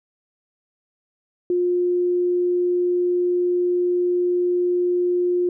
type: tone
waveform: sine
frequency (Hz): 355.5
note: F4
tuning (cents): +31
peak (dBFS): -17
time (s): 1.5-5.49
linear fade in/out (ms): 2
effects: none